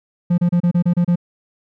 triangle tone bursts, 174.61 Hz, F3, in tune, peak -10 dBFS, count 8, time 0.3-1.158 s, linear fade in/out 10 ms, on 81 ms, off 30 ms, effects none

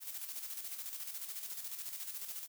blue noise with tremolo, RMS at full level -42 dBFS, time 0-2.48 s, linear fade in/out 50 ms, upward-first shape square, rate 14 Hz, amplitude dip 50%, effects none

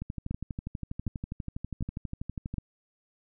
two click trains, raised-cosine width 5 ms, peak -19 / -22 dBFS, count 4 / 32, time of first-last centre 0.31-2.583 / 0.02-2.54 s, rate 1.32 / 12.3 Hz, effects none

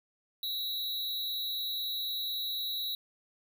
square tone with amplitude modulation, 3892 Hz, B7, 26 cents flat, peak -30 dBFS, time 0.43-2.95 s, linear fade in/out 2 ms, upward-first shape sine, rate 230 Hz, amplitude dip 65%, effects none

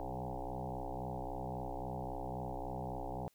sine tone with frequency modulation, 349.2 Hz, F4, in tune, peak -38 dBFS, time 0-3.28 s, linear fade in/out 0 ms, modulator 63.7 Hz, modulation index 8, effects white hiss -73 dBFS RMS until 3.34 s

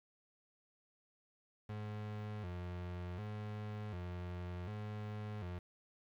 35% pulse tone with vibrato, 96.9 Hz, G2, 20 cents flat, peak -40 dBFS, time 1.69-5.59 s, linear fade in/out 5 ms, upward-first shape square, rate 0.67 Hz, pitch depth 150 cents each way, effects low-pass 3000 Hz 12 dB/octave + 11-bit

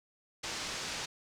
white low-pass noise, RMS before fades -39 dBFS, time 0.43-1.06 s, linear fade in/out 10 ms, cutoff 6500 Hz, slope 24 dB/octave, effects none

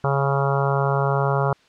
harmonic tone, 138.59 Hz, C#3, in tune, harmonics 1 / 3 / 4 / 5 / 6 / 7 / 8 / 9 / 10, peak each -21 / -26 / -27 / -28 / -29 / -29 / -30 / -31 / -31 dBFS, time 0.04-1.53 s, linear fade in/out 2 ms, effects white hiss -56 dBFS RMS until 1.68 s + low-pass 4000 Hz 12 dB/octave

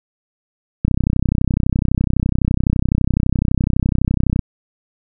click train, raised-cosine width 5 ms, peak -3 dBFS, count 114, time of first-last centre 0.85-4.392 s, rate 31.9 Hz, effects none

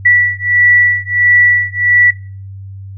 sine beating tone pair, 1953 / 1954.5 Hz, B6 / B6, -20 / -19 cents, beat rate 1.5 Hz, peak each -10 dBFS, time 0.05-2.11 s, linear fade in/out 10 ms, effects noise-tail reverb RT60 0.4 s tail -20 dB re dry + added 97 Hz sine -26 dBFS peak until 2.97 s

